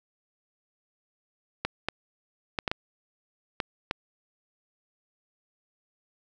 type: clicks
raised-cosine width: 0.3 ms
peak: -11 dBFS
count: 7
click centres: 1.65 / 1.886 / 2.588 / 2.678 / 2.715 / 3.602 / 3.911 s
effects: none